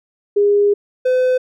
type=tone pair in turn; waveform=sine / triangle; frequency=408.4 / 508.8 Hz; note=G#4 / C5; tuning=-29 / -48 cents; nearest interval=major third; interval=381 cents; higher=second; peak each=-10 dBFS; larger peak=neither; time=0.36-0.74 / 1.05-1.38 s; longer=first; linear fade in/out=10 ms; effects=none